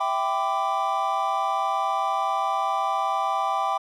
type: chord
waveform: triangle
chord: E minor seventh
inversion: none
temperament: equal with one note detuned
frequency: 659.3 / 784 / 1003.3 / 1174.7 Hz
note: E5 / G5 / B5 / D6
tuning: 0 / 0 / +27 / 0 cents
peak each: -30 / -24 / -27 / -25 dBFS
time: 0-3.78 s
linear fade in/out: 10 ms
effects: none